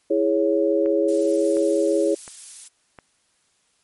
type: chord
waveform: sine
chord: C# minor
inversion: first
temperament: equal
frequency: 329.6 / 415.3 / 554.4 Hz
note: E4 / G#4 / C#5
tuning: 0 / 0 / 0 cents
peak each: -21 dBFS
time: 0.1-2.15 s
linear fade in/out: 10 ms
type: click train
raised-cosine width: 0.5 ms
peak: -25 dBFS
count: 4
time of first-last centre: 0.86-2.988 s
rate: 1.41 Hz
type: noise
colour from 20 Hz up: violet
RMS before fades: -34 dBFS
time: 1.08-2.68 s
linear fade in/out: 5 ms
effects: white hiss -65 dBFS RMS until 3.83 s + MP3 48 kbps